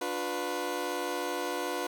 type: chord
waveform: 20% pulse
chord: B diminished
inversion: first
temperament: equal with one note detuned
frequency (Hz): 293.7 / 356.4 / 493.9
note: D4 / F4 / B4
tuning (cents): 0 / +35 / 0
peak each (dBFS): -33 / -30 / -30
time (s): 0.01-1.87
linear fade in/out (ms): 5
effects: none